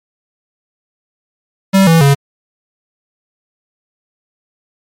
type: tone with pitch steps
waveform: square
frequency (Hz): 193.5 / 164.6 / 140.02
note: G3 / E3 / C#3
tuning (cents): -22 / -2 / +18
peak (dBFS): -6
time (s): 1.73-2.15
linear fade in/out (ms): 20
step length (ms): 140
effects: MP3 64 kbps